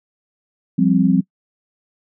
sine chord, F suspended second, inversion none, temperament just, 174.61 / 196.44 / 261.9 Hz, F3 / G3 / C4, 0 / +4 / +2 cents, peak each -16 dBFS, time 0.78-1.21 s, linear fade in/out 10 ms, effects noise-tail reverb RT60 0.1 s tail -22 dB re dry

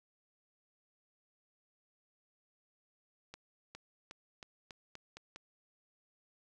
accelerating click train, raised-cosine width 0.2 ms, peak -30 dBFS, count 8, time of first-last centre 3.34-5.36 s, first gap 410 ms, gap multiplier 0.88, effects none

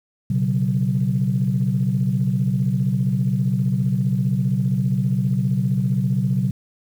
sine chord, B suspended second, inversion none, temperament equal with one note detuned, 123.47 / 138.59 / 187.69 Hz, B2 / C#3 / F#3, 0 / 0 / +25 cents, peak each -21 dBFS, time 0.3-6.51 s, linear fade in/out 5 ms, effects tanh soft clip ceiling -9 dBFS + 8-bit

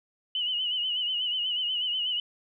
sine tone with vibrato, 2960 Hz, F#7, in tune, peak -26 dBFS, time 0.35-2.2 s, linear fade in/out 2 ms, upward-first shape sine, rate 8.2 Hz, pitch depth 65 cents each way, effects none

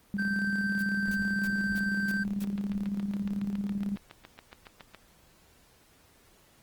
sine tone with tremolo, 200.9 Hz, G3, 43 cents sharp, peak -27 dBFS, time 0.14-3.96 s, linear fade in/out 0 ms, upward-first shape square, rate 18 Hz, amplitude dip 50%
triangle tone, 1560 Hz, G6, 9 cents flat, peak -28 dBFS, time 0.18-2.24 s, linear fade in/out 10 ms
white noise bursts, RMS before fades -46 dBFS, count 6, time 0.79-2.438 s, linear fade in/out 0 ms, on 33 ms, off 290 ms
click train, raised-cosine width 0.3 ms, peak -28 dBFS, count 19, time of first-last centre 2.44-4.947 s, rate 7.18 Hz
effects pink hiss -61 dBFS RMS until 6.62 s + Opus 24 kbps

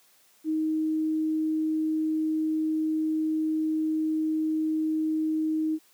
sine tone, 313.7 Hz, D#4, 14 cents sharp, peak -23 dBFS, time 0.44-5.79 s, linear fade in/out 50 ms, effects white hiss -61 dBFS RMS until 5.93 s + high-pass 200 Hz 12 dB/octave

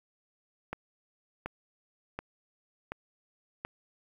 click train, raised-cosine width 0.5 ms, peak -20 dBFS, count 5, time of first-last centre 0.73-3.65 s, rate 1.37 Hz, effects 9-bit

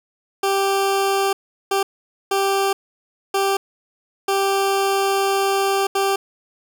20% pulse tone bursts at uneven times, 392 Hz, G4, in tune, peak -12 dBFS, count 6, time 0.43-1.33 / 1.71-1.83 / 2.31-2.73 / 3.34-3.57 / 4.28-5.87 / 5.95-6.16 s, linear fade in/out 5 ms, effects none

